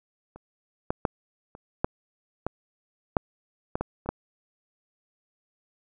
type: clicks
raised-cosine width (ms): 1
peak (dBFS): -30 / -11 / -8 / -29 / -8 / -13 / -6 / -13 / -14 / -28 / -12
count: 11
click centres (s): 0.36 / 0.905 / 1.052 / 1.551 / 1.845 / 2.466 / 3.168 / 3.755 / 3.81 / 4.06 / 4.09
effects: none